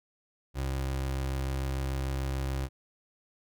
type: tone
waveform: 30% pulse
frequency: 66.8 Hz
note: C2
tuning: 36 cents sharp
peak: -27 dBFS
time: 0.54-2.69 s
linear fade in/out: 50 ms
effects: none